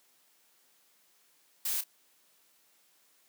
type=noise with echo; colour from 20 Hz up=blue; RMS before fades=-32 dBFS; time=1.65-1.81 s; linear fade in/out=5 ms; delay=30 ms; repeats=1; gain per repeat=-12 dB; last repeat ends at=1.84 s; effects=white hiss -67 dBFS RMS until 3.28 s + high-pass 200 Hz 12 dB/octave